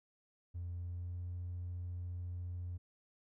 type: tone with pitch glide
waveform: triangle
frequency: 87.31 to 88.58 Hz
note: F2 to F2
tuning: 0 to +25 cents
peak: -36 dBFS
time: 0.54-2.78 s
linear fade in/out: 20 ms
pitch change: +25 cents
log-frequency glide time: 0.73-1.25 s
effects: tanh soft clip ceiling -36 dBFS